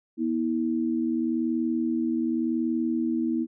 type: tone pair together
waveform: sine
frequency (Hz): 241.6 / 322.5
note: B3 / E4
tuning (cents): -38 / -38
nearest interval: perfect fourth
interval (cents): 500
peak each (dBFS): -26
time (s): 0.17-3.47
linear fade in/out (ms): 50
effects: none